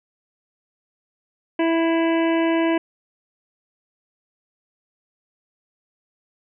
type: harmonic tone with a mistuned harmonic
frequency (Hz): 329.6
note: E4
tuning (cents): 0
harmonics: 1 / 2 / 3 / 5 / 6 / 7 / 8 / 9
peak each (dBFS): -18 / -24 / -28 / -32 / -34 / -35 / -36 / -37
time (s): 1.59-2.78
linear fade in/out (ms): 5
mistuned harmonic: 6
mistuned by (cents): +24
effects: none